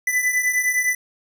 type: beating tone pair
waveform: square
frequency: 1993 / 2002.8 Hz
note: B6 / B6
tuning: +15 / +24 cents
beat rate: 9.8 Hz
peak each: -20 / -25 dBFS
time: 0.07-0.95 s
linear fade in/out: 5 ms
effects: none